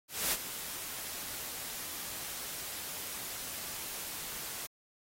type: noise with ADSR envelope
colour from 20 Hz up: white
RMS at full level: -30 dBFS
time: 0.08-4.67 s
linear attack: 240 ms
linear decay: 46 ms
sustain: -11 dB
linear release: 8 ms
effects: AAC 48 kbps